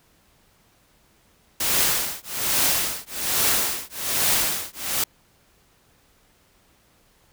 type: noise with tremolo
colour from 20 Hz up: white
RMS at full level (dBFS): -19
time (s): 1.6-5.04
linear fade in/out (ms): 5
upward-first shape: triangle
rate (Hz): 1.2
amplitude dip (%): 100
effects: pink hiss -60 dBFS RMS until 7.32 s